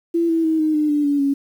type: tone with pitch steps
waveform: sine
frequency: 336.9 / 327.9 / 319.1 / 310.5 / 302.2 / 294.1 / 286.3 / 278.6 Hz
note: E4 / E4 / D#4 / D#4 / D4 / D4 / D4 / C#4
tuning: +38 / -9 / +44 / -3 / +50 / +3 / -44 / +9 cents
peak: -15 dBFS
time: 0.14-1.34 s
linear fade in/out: 10 ms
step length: 150 ms
effects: 8-bit